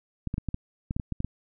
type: clicks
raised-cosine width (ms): 5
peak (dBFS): -17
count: 11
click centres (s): 0.273 / 0.341 / 0.381 / 0.487 / 0.544 / 0.909 / 0.965 / 0.998 / 1.123 / 1.204 / 1.246
effects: none